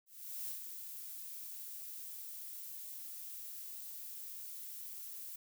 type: noise with ADSR envelope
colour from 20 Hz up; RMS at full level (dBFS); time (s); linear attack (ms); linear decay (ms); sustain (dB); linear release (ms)
violet; -41; 0.06-5.36; 420; 120; -6; 6
effects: none